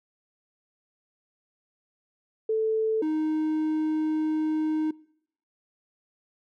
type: tone pair in turn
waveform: sine / triangle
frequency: 440 / 311.1 Hz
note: A4 / D#4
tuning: 0 / 0 cents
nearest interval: tritone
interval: 600 cents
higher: first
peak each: -22 dBFS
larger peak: neither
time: 2.49-3.02 / 3.02-4.91 s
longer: second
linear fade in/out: 5 ms
effects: noise-tail reverb RT60 0.7 s tail -23 dB re dry